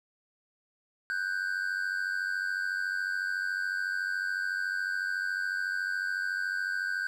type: tone pair together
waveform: triangle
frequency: 1486 / 1579.9 Hz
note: F#6 / G6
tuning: +7 / +13 cents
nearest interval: minor second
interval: 106 cents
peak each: -31 / -30 dBFS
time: 1.1-7.07 s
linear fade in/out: 0 ms
effects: none